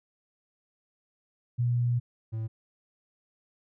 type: tone pair in turn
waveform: sine / triangle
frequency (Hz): 121 / 111.32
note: B2 / A2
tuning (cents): -35 / +21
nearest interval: minor second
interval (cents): 144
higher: first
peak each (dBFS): -23 / -28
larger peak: first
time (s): 1.58-2 / 2.32-2.48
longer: first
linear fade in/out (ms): 20
effects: none